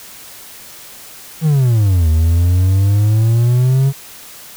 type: exponential two-way sweep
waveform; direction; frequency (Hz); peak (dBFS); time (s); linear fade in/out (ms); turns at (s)
triangle; down then up; 164.5 to 78 to 138.9; -7; 1.41-3.93; 50; 2.09
effects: white hiss -36 dBFS RMS until 4.56 s